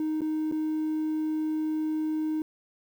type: tone with dropouts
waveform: triangle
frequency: 311.1 Hz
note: D#4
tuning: in tune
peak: -23 dBFS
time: 0-2.42 s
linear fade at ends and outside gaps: 2 ms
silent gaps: 0.208-0.217 / 0.514-0.522 s
effects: tanh soft clip ceiling -21 dBFS + 9-bit

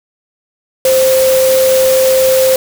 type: tone in noise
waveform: sine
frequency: 523.3 Hz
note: C5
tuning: in tune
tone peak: -7 dBFS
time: 0.85-2.56 s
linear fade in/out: 2 ms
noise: white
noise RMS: -18 dBFS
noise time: 0.85-2.56 s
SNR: +8 dB
effects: none

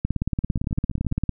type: two click trains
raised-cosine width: 5 ms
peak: -21 / -10 dBFS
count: 11 / 23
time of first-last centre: 0.44-1.116 / 0.05-1.293 s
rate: 14.8 / 17.7 Hz
effects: none

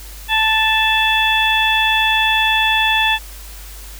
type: harmonic tone with a mistuned harmonic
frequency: 880 Hz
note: A5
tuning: in tune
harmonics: 1 / 2 / 3 / 4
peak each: -18 / -18 / -18 / -18 dBFS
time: 0.28-3.19 s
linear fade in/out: 50 ms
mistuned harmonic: 4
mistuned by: -44 cents
effects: added 50 Hz sine -33 dBFS peak until 3.99 s + white hiss -38 dBFS RMS until 3.99 s

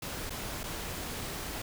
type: noise with dropouts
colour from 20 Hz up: pink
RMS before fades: -38 dBFS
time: 0.02-1.62 s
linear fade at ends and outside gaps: 5 ms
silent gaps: 0.297-0.304 / 0.634-0.638 s
effects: none

